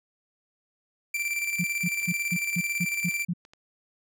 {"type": "tone with tremolo", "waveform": "45% pulse", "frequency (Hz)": 2349, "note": "D7", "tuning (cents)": 0, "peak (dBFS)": -25, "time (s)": [1.14, 3.25], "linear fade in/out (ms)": 5, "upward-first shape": "square", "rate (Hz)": 18, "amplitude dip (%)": 45}
{"type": "tone bursts", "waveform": "sine", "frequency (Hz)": 174.61, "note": "F3", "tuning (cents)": 0, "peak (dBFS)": -24, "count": 8, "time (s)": [1.59, 3.336], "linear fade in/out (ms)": 10, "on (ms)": 52, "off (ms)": 190}
{"type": "clicks", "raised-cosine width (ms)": 0.2, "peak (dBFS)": -33, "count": 6, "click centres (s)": [2.018, 2.055, 2.938, 3.122, 3.451, 3.535]}
{"effects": []}